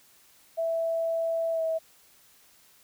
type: tone with pitch glide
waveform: sine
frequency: 659.3 to 647.2 Hz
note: E5 to E5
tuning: 0 to -32 cents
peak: -25 dBFS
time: 0.57-1.79 s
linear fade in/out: 20 ms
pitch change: -32 cents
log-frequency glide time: 1.52-1.62 s
effects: white hiss -59 dBFS RMS until 2.83 s